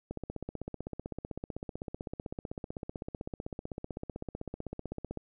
click train, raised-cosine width 2 ms, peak -24 dBFS, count 81, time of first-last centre 0.11-5.173 s, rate 15.8 Hz, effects none

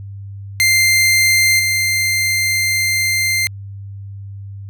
sawtooth tone with level steps, 2092 Hz, C7, 1 cent flat, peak -7 / -11 dBFS, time 0.6-3.47 s, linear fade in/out 0 ms, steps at 1.59 s, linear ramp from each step 5 ms, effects added 99 Hz sine -28 dBFS peak until 4.69 s

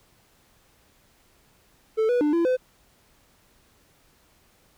triangle tone with pitch steps, 440 / 488.9 / 297.3 / 338 / 509 Hz, A4 / B4 / D4 / E4 / C5, 0 / -18 / +21 / +43 / -48 cents, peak -17 dBFS, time 1.97-2.57 s, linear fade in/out 20 ms, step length 120 ms, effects pink hiss -61 dBFS RMS until 4.77 s

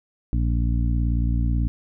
harmonic tone, 58.27 Hz, A#1, in tune, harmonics 1 / 2 / 3 / 4 / 5, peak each -20 / -25 / -33 / -31 / -34 dBFS, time 0.33-1.68 s, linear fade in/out 0 ms, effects none

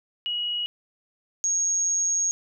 sine tone pair in turn, 2906 / 6571 Hz, F#7 / G#8, -32 / -19 cents, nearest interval octave + major second, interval 1413 cents, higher second, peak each -25 / -21 dBFS, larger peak second, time 0.26-0.66 / 1.44-2.31 s, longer second, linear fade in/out 0 ms, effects none

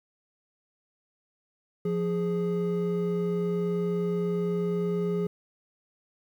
triangle tone pair together, 174.61 / 415.3 Hz, F3 / G#4, 0 / 0 cents, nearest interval octave + minor third, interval 1500 cents, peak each -26 dBFS, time 1.85-5.27 s, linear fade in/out 5 ms, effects 10-bit

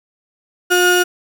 35% pulse tone pair together, 358.3 / 1438.6 Hz, F4 / F#6, +44 / -49 cents, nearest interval 2 octaves, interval 2407 cents, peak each -12 dBFS, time 0.7-1.04 s, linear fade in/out 20 ms, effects none

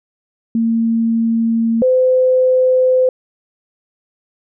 sine tone pair in turn, 228.1 / 512.1 Hz, A#3 / C5, -37 / -37 cents, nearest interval octave + major second, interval 1400 cents, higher second, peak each -12 / -9 dBFS, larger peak second, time 0.55-1.82 / 1.82-3.09 s, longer neither, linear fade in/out 2 ms, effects none

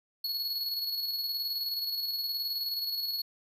square tone with tremolo, 4359 Hz, C#8, 30 cents flat, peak -30 dBFS, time 0.24-3.22 s, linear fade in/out 5 ms, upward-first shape square, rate 19 Hz, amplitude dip 35%, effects none

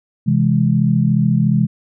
sine chord, C augmented, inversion none, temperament equal, 130.81 / 164.81 / 207.7 Hz, C3 / E3 / G#3, 0 / 0 / 0 cents, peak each -16 dBFS, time 0.26-1.67 s, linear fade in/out 20 ms, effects none

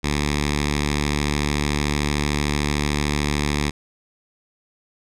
5% pulse tone with notch filter, 73.42 Hz, D2, in tune, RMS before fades -22 dBFS, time 0.03-3.71 s, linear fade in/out 20 ms, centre 610 Hz, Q 0.56, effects low-pass 8000 Hz 12 dB/octave

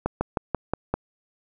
slowing click train, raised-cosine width 1 ms, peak -9 dBFS, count 6, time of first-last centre 0.06-0.94 s, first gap 150 ms, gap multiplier 1.08, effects none

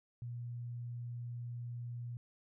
sine tone, 120 Hz, B2, 49 cents flat, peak -40 dBFS, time 0.22-2.17 s, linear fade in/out 0 ms, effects none

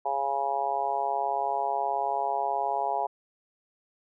harmonic tone, 138.59 Hz, C#3, in tune, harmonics 3 / 4 / 5 / 6 / 7, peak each -37 / -36 / -30 / -29 / -33 dBFS, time 0.05-3.07 s, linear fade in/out 10 ms, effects none

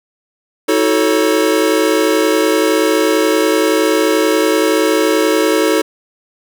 square chord, D# half-diminished seventh, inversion none, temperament equal with one note detuned, 319 / 370 / 440 / 554.4 Hz, D#4 / F#4 / A4 / C#5, +43 / 0 / 0 / 0 cents, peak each -16 / -19 / -16 / -19 dBFS, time 0.68-5.82 s, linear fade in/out 10 ms, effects none

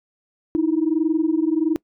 sine tone pair together, 308.2 / 329.6 Hz, D#4 / E4, -16 / 0 cents, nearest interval minor second, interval 116 cents, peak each -19 dBFS, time 0.55-1.76 s, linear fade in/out 0 ms, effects noise-tail reverb RT60 0.1 s tail -24 dB re dry + tanh soft clip ceiling -10 dBFS

